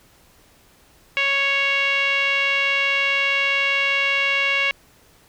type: tone with low-pass filter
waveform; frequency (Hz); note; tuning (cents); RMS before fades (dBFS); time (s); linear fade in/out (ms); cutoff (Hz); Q
5% pulse; 554.4; C#5; 0; -20; 1.17-4.71; 0; 2500; 5.2
effects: pink hiss -54 dBFS RMS until 5.28 s